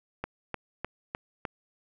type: click train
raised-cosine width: 0.5 ms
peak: -17 dBFS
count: 5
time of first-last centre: 0.24-1.452 s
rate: 3.3 Hz
effects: none